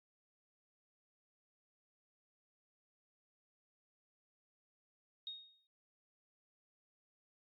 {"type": "tone with exponential decay", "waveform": "sine", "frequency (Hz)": 3729, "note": "A#7", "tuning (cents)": 0, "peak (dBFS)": -40, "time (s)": [5.27, 5.67], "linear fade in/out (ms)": 1, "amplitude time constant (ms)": 86, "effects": ["AAC 48 kbps"]}